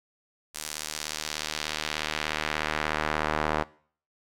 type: tone with band-pass filter sweep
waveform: sawtooth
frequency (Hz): 76.7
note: D#2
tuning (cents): -24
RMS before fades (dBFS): -31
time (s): 0.54-3.64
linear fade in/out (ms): 20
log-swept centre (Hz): 8800 to 1000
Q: 0.91
effects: noise-tail reverb RT60 0.5 s tail -21 dB re dry